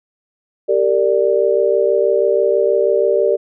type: chord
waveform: sine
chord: G minor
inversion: none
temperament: equal with one note detuned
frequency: 392 / 458.2 / 587.3 Hz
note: G4 / Bb4 / D5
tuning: 0 / -30 / 0 cents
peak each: -16 dBFS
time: 0.68-3.37 s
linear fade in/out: 20 ms
effects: none